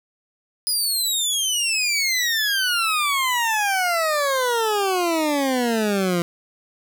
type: exponential sweep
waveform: 20% pulse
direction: down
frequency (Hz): 5030 to 169.4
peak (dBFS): -14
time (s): 0.67-6.22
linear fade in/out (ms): 0
effects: none